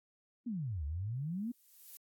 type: exponential two-way sweep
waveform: sine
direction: down then up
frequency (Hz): 255 to 69.3 to 251.6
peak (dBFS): -35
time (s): 0.46-1.52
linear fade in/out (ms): 10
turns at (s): 0.85
type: noise with exponential growth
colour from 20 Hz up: violet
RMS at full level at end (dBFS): -48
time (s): 1.14-1.97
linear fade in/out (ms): 0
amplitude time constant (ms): 180
effects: AAC 64 kbps